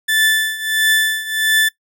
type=tone with tremolo; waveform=30% pulse; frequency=1755 Hz; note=A6; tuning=5 cents flat; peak=-8 dBFS; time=0.08-1.69 s; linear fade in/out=10 ms; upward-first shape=triangle; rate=1.5 Hz; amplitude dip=85%; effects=noise-tail reverb RT60 0.1 s tail -19 dB re dry